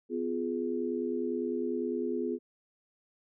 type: chord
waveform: sine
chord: F diminished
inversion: second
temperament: just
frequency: 251.4 / 349.2 / 419.1 Hz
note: Cb4 / F4 / Ab4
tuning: +31 / 0 / +16 cents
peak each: -34 dBFS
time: 0.09-2.39 s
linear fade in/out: 50 ms
effects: none